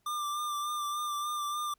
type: tone with vibrato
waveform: square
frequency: 1189 Hz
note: D6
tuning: 21 cents sharp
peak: -32 dBFS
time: 0.06-1.74 s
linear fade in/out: 5 ms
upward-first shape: sine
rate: 3.4 Hz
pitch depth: 26 cents each way
effects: pink hiss -74 dBFS RMS until 1.78 s + MP3 96 kbps